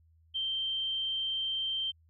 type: tone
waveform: sine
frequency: 3136 Hz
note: G7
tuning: in tune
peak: -30 dBFS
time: 0.34-1.92 s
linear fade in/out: 20 ms
effects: added 81 Hz sine -61 dBFS peak until 2.09 s